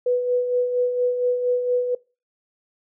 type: tone with tremolo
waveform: sine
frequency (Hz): 493.9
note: B4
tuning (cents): 0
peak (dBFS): -16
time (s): 0.06-1.95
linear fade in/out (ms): 5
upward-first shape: sine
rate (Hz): 4.3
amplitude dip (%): 50
effects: noise-tail reverb RT60 0.3 s tail -23 dB re dry